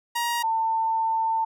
sawtooth / sine tone pair in turn, 945 / 896.2 Hz, A#5 / A5, +23 / +32 cents, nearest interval minor second, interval 91 cents, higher first, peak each -20 / -21 dBFS, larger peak first, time 0.15-0.43 / 0.43-1.45 s, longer second, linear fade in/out 10 ms, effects none

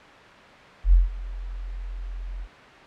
sine tone with ADSR envelope, 43.65 Hz, F1, in tune, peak -10 dBFS, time 0.84-2.48 s, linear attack 87 ms, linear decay 160 ms, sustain -20 dB, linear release 58 ms, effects white hiss -45 dBFS RMS until 2.86 s + low-pass 2000 Hz 12 dB/octave

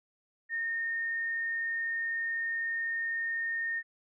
sine tone, 1834 Hz, A#6, 29 cents flat, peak -30 dBFS, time 0.49-3.83 s, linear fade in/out 50 ms, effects none

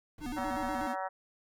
brown noise, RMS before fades -47 dBFS, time 0.18-0.86 s, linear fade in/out 2 ms
square tone with vibrato, 272 Hz, C#4, 33 cents flat, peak -37 dBFS, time 0.2-0.96 s, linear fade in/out 50 ms, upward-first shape square, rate 8.2 Hz, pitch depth 180 cents each way
harmonic tone, 189.2 Hz, F#3, 39 cents sharp, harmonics 3 / 4 / 5 / 6 / 7 / 8 / 9 / 10, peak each -40 / -37 / -39 / -47 / -42 / -47 / -49 / -49 dBFS, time 0.36-1.09 s, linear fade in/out 20 ms
effects none

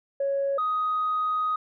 sine tone pair in turn, 554 / 1250.9 Hz, C#5 / D#6, -1 / +9 cents, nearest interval octave + major second, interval 1410 cents, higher second, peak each -22 dBFS, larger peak neither, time 0.2-0.58 / 0.58-1.56 s, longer second, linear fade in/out 5 ms, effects tanh soft clip ceiling -19 dBFS

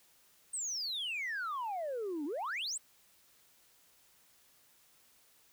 sine exponential two-way sweep, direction down then up, 8630 to 277.2 to 8630 Hz, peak -33 dBFS, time 0.53-2.78 s, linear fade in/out 10 ms, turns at 2.25 s, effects tanh soft clip ceiling -33 dBFS + white hiss -66 dBFS RMS until 5.52 s

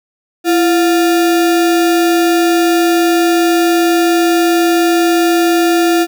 sine tone with sample-and-hold, 337.2 Hz, E4, 39 cents sharp, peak -8 dBFS, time 0.44-6.07 s, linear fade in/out 50 ms, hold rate 1050 Hz, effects none

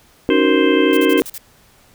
sine chord, D# minor seventh, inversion third, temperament just, 280 / 311.1 / 373.4 / 466.7 Hz, C#4 / D#4 / F#4 / A#4, +18 / 0 / +16 / +2 cents, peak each -17 dBFS, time 0.29-1.22 s, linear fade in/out 0 ms
harmonic tone, 523.3 Hz, C5, in tune, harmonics 1 / 2 / 3 / 4 / 5 / 6, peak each -26 / -26 / -26 / -26 / -26 / -26 dBFS, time 0.3-1.2 s, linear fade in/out 2 ms
clicks, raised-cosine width 0.2 ms, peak -27 dBFS, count 3, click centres 0.911 / 1.046 / 1.172 s
blue noise bursts, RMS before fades -30 dBFS, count 6, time 0.93-1.379 s, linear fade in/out 0 ms, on 39 ms, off 43 ms
effects pink hiss -51 dBFS RMS until 1.94 s

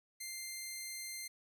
10% pulse tone, 2093 Hz, C7, in tune, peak -33 dBFS, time 0.2-1.28 s, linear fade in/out 10 ms, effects none

